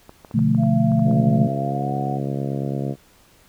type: clicks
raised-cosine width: 1 ms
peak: -25 dBFS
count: 9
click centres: 0.094 / 0.248 / 0.312 / 0.391 / 0.548 / 0.635 / 0.919 / 0.994 / 1.112 s
type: chord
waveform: sine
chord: B half-diminished seventh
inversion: none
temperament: equal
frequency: 123.47 / 146.83 / 174.61 / 220 Hz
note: B2 / D3 / F3 / A3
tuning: 0 / 0 / 0 / 0 cents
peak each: -21 / -21 / -23 / -18 dBFS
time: 0.34-1.48 s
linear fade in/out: 10 ms
type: tone with pitch glide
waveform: sine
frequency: 678 to 735.1 Hz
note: E5 to F#5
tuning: +49 to -11 cents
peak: -26 dBFS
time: 0.57-2.2 s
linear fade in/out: 50 ms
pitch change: +140 cents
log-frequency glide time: 1.57-1.92 s
type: harmonic tone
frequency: 69 Hz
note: C#2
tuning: 7 cents flat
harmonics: 2 / 3 / 4 / 5 / 6 / 7 / 8 / 9 / 10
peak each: -25 / -29 / -31 / -33 / -35 / -36 / -37 / -38 / -39 dBFS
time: 1.04-2.96 s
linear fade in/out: 50 ms
effects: pink hiss -54 dBFS RMS until 3.48 s